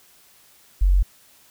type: tone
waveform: sine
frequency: 46.25 Hz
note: F#1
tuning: in tune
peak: -13 dBFS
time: 0.81-1.03 s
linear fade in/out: 10 ms
effects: white hiss -54 dBFS RMS until 1.5 s